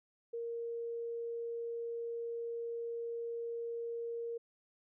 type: tone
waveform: sine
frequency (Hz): 466.2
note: A#4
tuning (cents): 0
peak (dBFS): -37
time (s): 0.33-4.38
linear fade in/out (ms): 10
effects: none